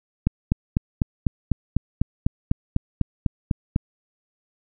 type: click train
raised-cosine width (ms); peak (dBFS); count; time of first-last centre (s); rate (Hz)
5; -6; 15; 0.27-3.761; 4.01
effects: none